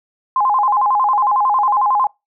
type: tone with vibrato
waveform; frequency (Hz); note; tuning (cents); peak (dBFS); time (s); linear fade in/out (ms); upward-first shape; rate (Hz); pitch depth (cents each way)
sine; 930; A#5; -4; -12; 0.36-2.07; 2; square; 11; 200
effects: noise-tail reverb RT60 0.2 s tail -23 dB re dry